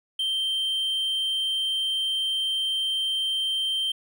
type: tone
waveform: triangle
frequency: 3136 Hz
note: G7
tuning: in tune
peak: -22 dBFS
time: 0.19-3.92 s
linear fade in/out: 5 ms
effects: none